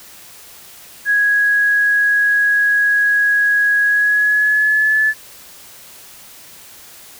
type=tone with pitch glide; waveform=sine; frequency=1661.2 to 1732.7 Hz; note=G#6 to A6; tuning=0 to -27 cents; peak=-11 dBFS; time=1.05-5.14 s; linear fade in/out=50 ms; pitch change=+73 cents; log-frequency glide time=3.85-5.02 s; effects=white hiss -40 dBFS RMS until 7.19 s